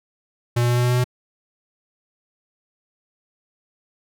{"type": "tone with pitch steps", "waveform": "square", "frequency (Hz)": [120, 120.76, 121.53, 122.31, 123.09, 123.87, 124.66], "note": ["B2", "B2", "B2", "B2", "B2", "B2", "B2"], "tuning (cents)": [-49, -38, -27, -16, -5, 6, 17], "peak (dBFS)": -17, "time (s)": [0.56, 1.043], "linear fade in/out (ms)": 10, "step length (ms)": 69, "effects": []}